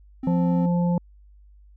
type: tone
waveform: triangle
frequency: 261.6 Hz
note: C4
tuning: in tune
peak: -24 dBFS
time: 0.23-0.66 s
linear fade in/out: 5 ms
type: harmonic tone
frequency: 174.61 Hz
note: F3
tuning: in tune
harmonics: 1 / 3 / 5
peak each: -19 / -30 / -33 dBFS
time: 0.27-0.98 s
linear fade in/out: 2 ms
effects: added 50 Hz sine -48 dBFS peak until 1.76 s